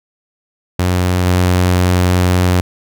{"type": "tone with level steps", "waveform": "sawtooth", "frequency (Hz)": 90.4, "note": "F#2", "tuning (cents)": -40, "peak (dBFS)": [-8, -6], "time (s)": [0.79, 2.61], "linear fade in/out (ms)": 5, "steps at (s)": 1.25, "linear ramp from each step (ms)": 20, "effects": []}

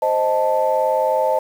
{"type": "chord", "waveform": "sine", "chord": "A diminished", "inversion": "first", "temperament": "equal", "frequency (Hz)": [523.3, 622.3, 880], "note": ["C5", "Eb5", "A5"], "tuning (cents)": [0, 0, 0], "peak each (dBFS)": -19, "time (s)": [0.02, 1.39], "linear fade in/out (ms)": 5, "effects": ["tanh soft clip ceiling -6 dBFS", "7-bit"]}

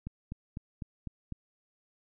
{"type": "click train", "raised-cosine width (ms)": 5, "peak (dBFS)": -25, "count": 6, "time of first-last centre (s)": [0.07, 1.323], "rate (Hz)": 3.99, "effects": []}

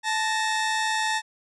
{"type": "tone pair together", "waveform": "sawtooth", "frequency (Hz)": [874.5, 1849], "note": ["A5", "A#6"], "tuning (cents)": [-11, -15], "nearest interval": "octave + minor second", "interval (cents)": 1296, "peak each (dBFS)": [-21, -24], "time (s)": [0.03, 1.22], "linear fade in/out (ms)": 50, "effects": ["resampled to 22050 Hz"]}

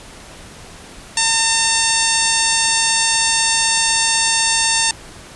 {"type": "harmonic tone with a mistuned harmonic", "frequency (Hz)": 904, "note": "A5", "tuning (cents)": 47, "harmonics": [1, 2, 3, 4, 5, 6, 7, 8, 9, 10], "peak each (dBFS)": [-23, -23, -23, -23, -23, -23, -23, -23, -23, -23], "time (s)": [1.17, 4.91], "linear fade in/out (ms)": 2, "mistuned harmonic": 9, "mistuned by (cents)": 24, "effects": ["pink hiss -38 dBFS RMS until 5.35 s", "resampled to 24000 Hz"]}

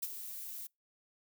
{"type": "noise with ADSR envelope", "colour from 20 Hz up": "violet", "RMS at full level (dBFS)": -34, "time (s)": [0.02, 0.67], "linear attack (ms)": 11, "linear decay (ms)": 36, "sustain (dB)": -10, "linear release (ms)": 6, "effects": ["noise-tail reverb RT60 0.2 s tail -26 dB re dry"]}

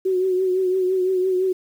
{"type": "tone with vibrato", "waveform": "sine", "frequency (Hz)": 372, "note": "F#4", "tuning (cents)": 9, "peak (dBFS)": -17, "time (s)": [0.05, 1.53], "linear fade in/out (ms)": 10, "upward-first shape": "triangle", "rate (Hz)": 5.9, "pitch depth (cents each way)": 48, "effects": ["8-bit"]}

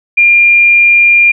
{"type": "tone", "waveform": "sine", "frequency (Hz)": 2400, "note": "D7", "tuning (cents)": 37, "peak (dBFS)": -3, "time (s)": [0.17, 1.32], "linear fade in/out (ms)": 10, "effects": []}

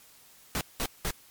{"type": "noise bursts", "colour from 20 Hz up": "pink", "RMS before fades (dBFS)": -30, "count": 3, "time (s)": [0.55, 1.107], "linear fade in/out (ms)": 0, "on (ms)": 59, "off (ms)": 190, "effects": ["white hiss -56 dBFS RMS until 1.3 s", "MP3 96 kbps"]}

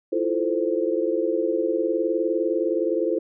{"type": "chord", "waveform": "sine", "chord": "F major seventh", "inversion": "third", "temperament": "equal with one note detuned", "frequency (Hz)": [329.6, 349.2, 440, 521.1], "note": ["E4", "F4", "A4", "C5"], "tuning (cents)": [0, 0, 0, -7], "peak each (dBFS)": -26, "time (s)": [0.12, 3.19], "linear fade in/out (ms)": 10, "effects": []}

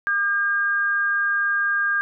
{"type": "tone pair together", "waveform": "sine", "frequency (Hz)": [1206.9, 1611], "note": ["D6", "G6"], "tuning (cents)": [47, 47], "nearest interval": "perfect fourth", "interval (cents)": 500, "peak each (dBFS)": [-27, -19], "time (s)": [0.07, 2.01], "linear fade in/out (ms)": 0, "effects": []}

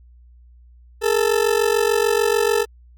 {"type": "ring-modulated tone", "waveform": "40% pulse", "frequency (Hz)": 440, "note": "A4", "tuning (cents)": 0, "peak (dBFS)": -12, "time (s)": [1.01, 2.66], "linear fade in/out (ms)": 50, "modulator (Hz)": 23.4, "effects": ["added 60 Hz sine -45 dBFS peak until 2.97 s"]}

